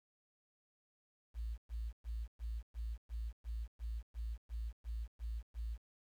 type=tone bursts; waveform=sine; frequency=56.3 Hz; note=A1; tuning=40 cents sharp; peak=-38 dBFS; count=13; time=1.34-5.78 s; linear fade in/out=50 ms; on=240 ms; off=110 ms; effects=11-bit